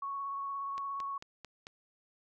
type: tone with vibrato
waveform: sine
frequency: 1108.7 Hz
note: C#6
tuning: in tune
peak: -35 dBFS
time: 0.02-1.18 s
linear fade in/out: 5 ms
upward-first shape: sine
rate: 17 Hz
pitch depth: 14 cents each way
type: click train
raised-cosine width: 0.2 ms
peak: -28 dBFS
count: 5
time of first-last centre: 0.78-1.669 s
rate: 4.5 Hz
effects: none